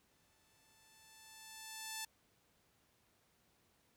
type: tone with exponential growth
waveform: 5% pulse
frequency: 880 Hz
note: A5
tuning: in tune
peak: -29 dBFS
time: 0.11-2.05 s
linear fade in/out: 5 ms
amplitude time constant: 420 ms
effects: pink hiss -74 dBFS RMS until 3.96 s + high-pass 60 Hz 12 dB/octave